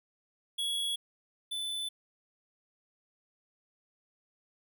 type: tone pair in turn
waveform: square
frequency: 3351 / 3507 Hz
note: G#7 / A7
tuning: +15 / -6 cents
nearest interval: minor second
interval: 79 cents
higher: second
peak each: -31 / -34 dBFS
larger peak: first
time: 0.58-0.96 / 1.51-1.89 s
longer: neither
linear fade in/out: 10 ms
effects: none